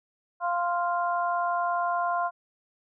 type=harmonic tone; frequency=348.6 Hz; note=F4; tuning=3 cents flat; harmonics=2 / 3 / 4; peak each=-27 / -28 / -33 dBFS; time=0.4-2.31 s; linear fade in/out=50 ms; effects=none